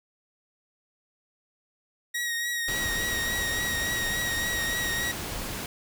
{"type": "tone with vibrato", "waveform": "sawtooth", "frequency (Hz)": 1890, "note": "A#6", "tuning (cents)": 23, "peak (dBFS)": -24, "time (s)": [2.14, 5.12], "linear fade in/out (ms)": 10, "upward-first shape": "triangle", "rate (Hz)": 3.5, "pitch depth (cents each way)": 33}
{"type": "noise", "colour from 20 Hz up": "pink", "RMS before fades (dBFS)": -34, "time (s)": [2.68, 5.66], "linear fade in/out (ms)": 2}
{"effects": []}